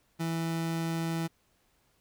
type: tone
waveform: 30% pulse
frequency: 164.81 Hz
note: E3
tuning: in tune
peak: -27 dBFS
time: 0.19-1.28 s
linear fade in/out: 20 ms
effects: pink hiss -70 dBFS RMS until 2 s